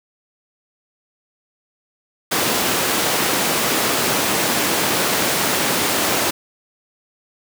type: high-pass noise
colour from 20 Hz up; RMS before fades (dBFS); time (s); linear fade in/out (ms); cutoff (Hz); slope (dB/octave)
pink; -19; 2.31-6.31; 10; 230; 12
effects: none